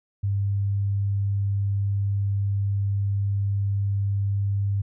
sine tone, 99.8 Hz, G2, 32 cents sharp, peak -21 dBFS, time 0.23-4.82 s, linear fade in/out 10 ms, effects none

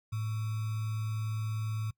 sine tone with sample-and-hold, 108.8 Hz, A2, 19 cents flat, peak -31 dBFS, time 0.12-1.91 s, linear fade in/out 10 ms, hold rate 1225 Hz, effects noise-tail reverb RT60 0.1 s tail -23 dB re dry

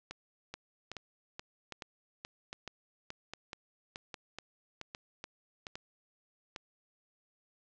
two click trains, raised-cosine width 0.2 ms, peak -24 / -24 dBFS, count 9 / 13, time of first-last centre 0.11-6.562 / 0.54-5.668 s, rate 1.24 / 2.34 Hz, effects low-pass 7000 Hz 12 dB/octave + 11-bit

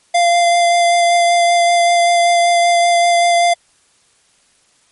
square tone with vibrato, 692 Hz, F5, 16 cents flat, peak -10 dBFS, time 0.14-3.54 s, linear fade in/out 10 ms, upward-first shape sine, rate 5.2 Hz, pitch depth 11 cents each way, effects white hiss -55 dBFS RMS until 4.91 s + MP3 48 kbps

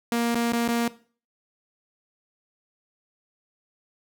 sawtooth tone with dropouts, 234.8 Hz, A#3, 13 cents sharp, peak -18 dBFS, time 0.12-0.88 s, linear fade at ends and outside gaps 2 ms, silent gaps 0.347-0.354 / 0.523-0.531 / 0.679-0.687 s, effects noise-tail reverb RT60 0.4 s tail -17 dB re dry

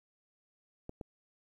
clicks, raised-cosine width 2 ms, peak -28 dBFS, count 2, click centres 0.894 / 1.012 s, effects 11-bit

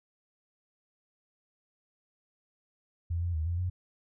sine tone with pitch steps, 84.9 / 86.9 / 78.5 / 86.1 / 90.3 Hz, F2 / F2 / D#2 / F2 / F#2, -48 / -8 / +16 / -24 / -42 cents, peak -28 dBFS, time 3.1-3.7 s, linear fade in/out 10 ms, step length 120 ms, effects none

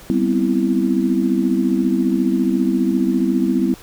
sine chord, C major seventh, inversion second, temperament equal, 196 / 246.9 / 261.6 / 329.6 Hz, G3 / B3 / C4 / E4, 0 / 0 / 0 / 0 cents, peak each -20 dBFS, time 0.1-3.74 s, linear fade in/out 0 ms, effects pink hiss -42 dBFS RMS until 3.82 s

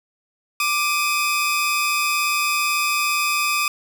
sawtooth tone pair together, 1180.6 / 2519 Hz, D6 / D#7, +9 / +21 cents, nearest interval octave + minor second, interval 1312 cents, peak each -18 dBFS, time 0.6-3.68 s, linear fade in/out 2 ms, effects none

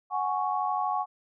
sine chord, F# suspended second, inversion none, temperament just, 740 / 832.5 / 1110 Hz, F#5 / G#5 / C#6, 0 / +4 / +2 cents, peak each -30 dBFS, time 0.1-1.06 s, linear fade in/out 50 ms, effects none

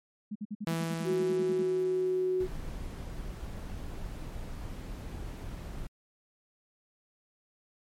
sine tone bursts, 209.8 Hz, G#3, 18 cents sharp, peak -33 dBFS, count 14, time 0.31-1.629 s, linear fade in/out 10 ms, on 45 ms, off 53 ms
sawtooth tone with exponential decay, 164.81 Hz, E3, in tune, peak -25 dBFS, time 0.67-3.85 s, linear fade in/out 0 ms, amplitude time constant 690 ms
sine tone, 370 Hz, F#4, in tune, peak -26 dBFS, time 1.04-2.48 s, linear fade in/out 50 ms
brown noise, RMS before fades -39 dBFS, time 2.4-5.87 s, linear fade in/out 5 ms
effects MP3 64 kbps

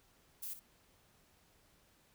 violet noise with echo, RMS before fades -43 dBFS, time 0.42-0.54 s, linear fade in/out 10 ms, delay 58 ms, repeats 1, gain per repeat -11 dB, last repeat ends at 0.598 s, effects pink hiss -69 dBFS RMS until 2.14 s

